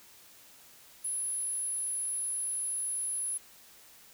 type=tone; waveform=sine; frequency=10548 Hz; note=E9; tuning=in tune; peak=-31 dBFS; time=1.04-3.38 s; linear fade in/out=10 ms; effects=white hiss -56 dBFS RMS until 4.13 s